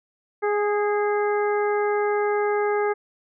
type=harmonic tone with a mistuned harmonic; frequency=414.8 Hz; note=G#4; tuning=2 cents flat; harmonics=1 / 2 / 3 / 4 / 5; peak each=-21 / -27 / -31 / -33 / -35 dBFS; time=0.42-2.94 s; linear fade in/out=20 ms; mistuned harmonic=4; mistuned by=-23 cents; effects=none